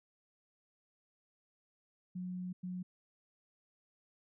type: tone bursts at uneven times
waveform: sine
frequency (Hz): 181.6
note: F#3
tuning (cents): -32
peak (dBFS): -38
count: 2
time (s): 2.15-2.53 / 2.63-2.83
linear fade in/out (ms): 10
effects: none